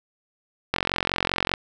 click train, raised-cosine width 0.3 ms, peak -5 dBFS, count 37, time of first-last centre 0.74-1.538 s, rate 45.1 Hz, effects none

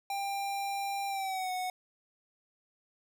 square tone with pitch glide, 794 to 736.6 Hz, G5 to F#5, +22 to -8 cents, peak -33 dBFS, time 0.1-1.7 s, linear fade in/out 2 ms, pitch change -130 cents, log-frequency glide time 1.08-1.51 s, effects none

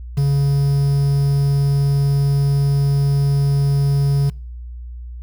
triangle tone with quantisation, 140.2 Hz, C#3, 20 cents sharp, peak -11 dBFS, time 0.17-4.3 s, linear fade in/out 10 ms, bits 6, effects noise-tail reverb RT60 0.5 s tail -26 dB re dry + added 60 Hz sine -29 dBFS peak until 5.22 s

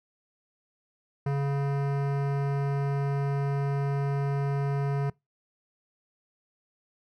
sine tone with hard clipping, 140.1 Hz, C#3, 19 cents sharp, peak -27 dBFS, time 1.26-5.1 s, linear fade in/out 5 ms, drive 18 dB, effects noise-tail reverb RT60 0.2 s tail -24 dB re dry

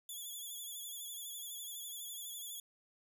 5% pulse tone with vibrato, 3409 Hz, G#7, 45 cents sharp, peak -36 dBFS, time 0.09-2.6 s, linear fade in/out 2 ms, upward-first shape sine, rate 12 Hz, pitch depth 57 cents each way, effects none

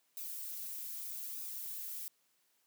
violet noise with flanger, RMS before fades -43 dBFS, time 0.17-2.08 s, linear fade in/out 0 ms, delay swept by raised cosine 0.78 to 4.18 ms, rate 0.81 Hz, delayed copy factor +0.5, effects white hiss -75 dBFS RMS until 2.66 s + high-pass 150 Hz 12 dB/octave

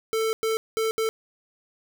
square tone bursts at uneven times, 444.1 Hz, A4, 16 cents sharp, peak -23 dBFS, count 4, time 0.13-0.33 / 0.43-0.57 / 0.77-0.91 / 0.98-1.09 s, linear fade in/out 0 ms, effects none

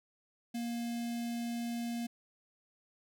square tone with notch filter, 235.4 Hz, A#3, 17 cents sharp, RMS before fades -37 dBFS, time 0.54-2.07 s, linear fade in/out 10 ms, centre 1200 Hz, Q 0.92, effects none

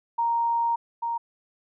sine tone pair in turn, 932.3 / 932.3 Hz, A#5 / A#5, 0 / 0 cents, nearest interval unison, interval 0 cents, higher neither, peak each -21 / -25 dBFS, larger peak first, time 0.18-0.76 / 1.02-1.18 s, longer first, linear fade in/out 10 ms, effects none

